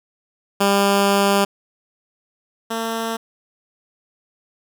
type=tone pair in turn; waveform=10% pulse; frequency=199.4 / 226.6 Hz; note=G3 / A#3; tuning=+30 / -49 cents; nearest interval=major second; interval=221 cents; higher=second; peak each=-6 / -14 dBFS; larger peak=first; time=0.6-1.45 / 2.7-3.17 s; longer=first; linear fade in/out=10 ms; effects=none